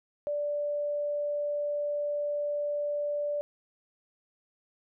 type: tone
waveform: sine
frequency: 585 Hz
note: D5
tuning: 7 cents flat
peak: -28 dBFS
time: 0.27-3.41 s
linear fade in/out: 0 ms
effects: none